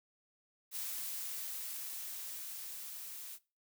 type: noise with level ramp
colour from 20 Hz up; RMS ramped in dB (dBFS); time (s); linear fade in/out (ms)
blue; -40 to -47; 0.71-3.39; 50
effects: noise-tail reverb RT60 0.3 s tail -20 dB re dry